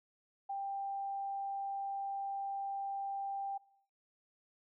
sine tone, 790 Hz, G5, 13 cents sharp, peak -36 dBFS, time 0.49-3.58 s, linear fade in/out 10 ms, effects noise-tail reverb RT60 0.7 s tail -22 dB re dry

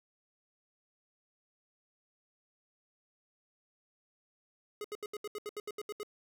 square tone bursts, 418.8 Hz, G#4, 15 cents sharp, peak -38 dBFS, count 12, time 4.81-6.032 s, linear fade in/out 2 ms, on 34 ms, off 74 ms, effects none

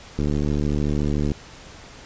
click train, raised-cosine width 3 ms, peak -11 dBFS, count 84, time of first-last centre 0.19-1.318 s, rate 73.6 Hz, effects pink hiss -43 dBFS RMS until 2.05 s + resampled to 16000 Hz

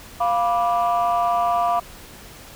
sine chord, B diminished, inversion second, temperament equal with one note detuned, 698.5 / 980.9 / 1174.7 Hz, F5 / B5 / D6, 0 / -12 / 0 cents, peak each -18 / -23 / -22 dBFS, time 0.2-1.8 s, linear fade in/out 10 ms, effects tanh soft clip ceiling -12 dBFS + pink hiss -42 dBFS RMS until 2.55 s

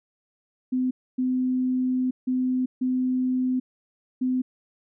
sine tone bursts at uneven times, 255.1 Hz, C4, 44 cents flat, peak -21 dBFS, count 5, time 0.72-0.91 / 1.18-2.11 / 2.27-2.66 / 2.81-3.6 / 4.21-4.42 s, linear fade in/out 10 ms, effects none

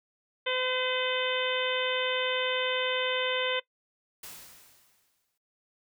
harmonic tone, 510 Hz, C5, 44 cents flat, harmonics 1 / 2 / 3 / 4 / 5 / 6 / 7, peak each -31 / -37 / -36 / -34 / -37 / -34 / -36 dBFS, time 0.46-3.6 s, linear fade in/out 10 ms
white noise with exponential decay, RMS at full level -42 dBFS, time 4.23-5.38 s, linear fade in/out 5 ms, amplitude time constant 250 ms
effects noise-tail reverb RT60 0.1 s tail -19 dB re dry

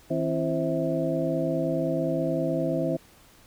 sine tone cluster, 160.1 / 265.8 / 335.3 / 525 / 651 Hz, D#3 / C4 / E4 / C5 / E5, +50 / +27 / +30 / +6 / -22 cents, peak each -30 dBFS, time 0.1-2.97 s, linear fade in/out 10 ms, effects pink hiss -55 dBFS RMS until 3.46 s

